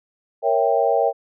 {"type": "chord", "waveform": "sine", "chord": "A# diminished seventh", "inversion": "none", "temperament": "equal with one note detuned", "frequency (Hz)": [466.2, 554.4, 659.3, 788.1], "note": ["A#4", "C#5", "E5", "G5"], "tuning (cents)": [0, 0, 0, 9], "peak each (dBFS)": -21, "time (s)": [0.42, 1.13], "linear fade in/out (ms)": 50, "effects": []}